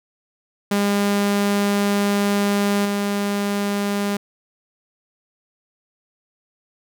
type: tone with level steps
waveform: sawtooth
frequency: 202.4 Hz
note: G#3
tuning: 44 cents flat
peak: -13 / -16 dBFS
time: 0.71-4.17 s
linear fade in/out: 5 ms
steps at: 2.85 s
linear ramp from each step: 5 ms
effects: none